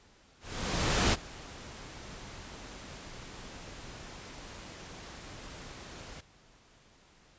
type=noise with ADSR envelope; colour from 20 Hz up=pink; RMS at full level=-25 dBFS; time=0.4-6.21 s; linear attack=730 ms; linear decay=29 ms; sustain=-21 dB; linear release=9 ms; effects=pink hiss -61 dBFS RMS until 7.38 s + resampled to 16000 Hz